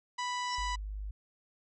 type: harmonic tone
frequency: 987.8 Hz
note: B5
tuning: in tune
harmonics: 1 / 2 / 3 / 4 / 5 / 6 / 7 / 8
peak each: -34 / -40 / -44 / -46 / -48 / -50 / -51 / -52 dBFS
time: 0.18-0.76 s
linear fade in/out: 10 ms
type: tone with exponential growth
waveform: sine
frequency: 5420 Hz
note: E8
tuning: 47 cents sharp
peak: -34 dBFS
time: 0.39-0.55 s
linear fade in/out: 1 ms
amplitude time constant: 33 ms
type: tone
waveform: sine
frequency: 50.8 Hz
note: G#1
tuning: 38 cents flat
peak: -36 dBFS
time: 0.58-1.11 s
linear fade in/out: 5 ms
effects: none